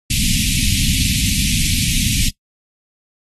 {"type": "band-stop noise", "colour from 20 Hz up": "pink", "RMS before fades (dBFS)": -17, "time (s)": [0.1, 2.29], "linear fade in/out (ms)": 5, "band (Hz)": [250, 2300], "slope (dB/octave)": 48, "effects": ["noise-tail reverb RT60 0.1 s tail -18 dB re dry", "AAC 32 kbps"]}